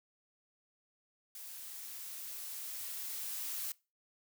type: noise with level ramp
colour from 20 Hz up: blue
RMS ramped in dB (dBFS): -48 to -39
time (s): 1.35-3.72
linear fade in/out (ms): 2
effects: noise-tail reverb RT60 0.3 s tail -23 dB re dry